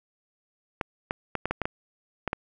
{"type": "clicks", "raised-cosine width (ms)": 0.5, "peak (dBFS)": -12, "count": 9, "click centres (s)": [0.812, 1.109, 1.353, 1.456, 1.51, 1.617, 1.655, 2.277, 2.331], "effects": []}